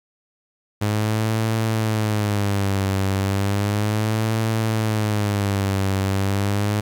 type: tone with vibrato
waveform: sawtooth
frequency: 103.83 Hz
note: G#2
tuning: in tune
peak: -15 dBFS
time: 0.81-6.81 s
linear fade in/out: 10 ms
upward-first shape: sine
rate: 0.34 Hz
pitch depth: 120 cents each way
effects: 9-bit